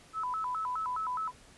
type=tone with vibrato; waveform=sine; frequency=1139 Hz; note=C#6; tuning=47 cents sharp; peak=-31 dBFS; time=0.13-1.32 s; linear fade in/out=50 ms; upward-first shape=square; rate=4.8 Hz; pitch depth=230 cents each way; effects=pink hiss -57 dBFS RMS until 1.57 s + resampled to 24000 Hz